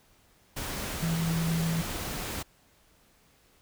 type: tone in noise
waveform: sine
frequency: 164.81 Hz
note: E3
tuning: in tune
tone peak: -26 dBFS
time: 1.02-1.82 s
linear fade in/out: 10 ms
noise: pink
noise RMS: -35 dBFS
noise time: 0.56-2.43 s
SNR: +6 dB
effects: pink hiss -63 dBFS RMS until 3.61 s